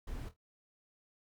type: noise with echo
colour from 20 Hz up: brown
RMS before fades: -41 dBFS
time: 0.07-0.29 s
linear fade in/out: 5 ms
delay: 25 ms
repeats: 3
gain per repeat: -11 dB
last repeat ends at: 0.365 s
effects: none